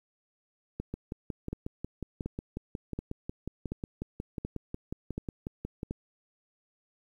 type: two click trains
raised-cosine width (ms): 3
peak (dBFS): -21 / -22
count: 8 / 28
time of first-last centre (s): 0.8-5.909 / 0.94-5.831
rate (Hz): 1.37 / 5.52
effects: 10-bit